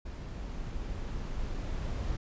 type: noise with level ramp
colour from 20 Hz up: brown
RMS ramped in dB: -39 to -33 dBFS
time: 0.05-2.17 s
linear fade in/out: 10 ms
effects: resampled to 16000 Hz